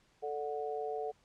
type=harmonic tone; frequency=146.83 Hz; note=D3; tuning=in tune; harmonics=3 / 4 / 5; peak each=-37 / -44 / -39 dBFS; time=0.22-1.12 s; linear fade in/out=20 ms; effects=pink hiss -69 dBFS RMS until 1.24 s + low-pass 7000 Hz 12 dB/octave